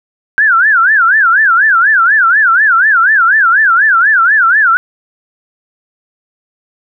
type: tone with vibrato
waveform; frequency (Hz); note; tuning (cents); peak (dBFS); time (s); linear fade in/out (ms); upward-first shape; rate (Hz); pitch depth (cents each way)
sine; 1537; G6; -35; -5; 0.38-4.77; 0; sine; 4.1; 250
effects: none